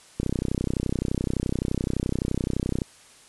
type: click train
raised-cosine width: 3 ms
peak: -12 dBFS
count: 84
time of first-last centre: 0.2-2.818 s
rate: 31.7 Hz
effects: white hiss -52 dBFS RMS until 3.28 s + resampled to 24000 Hz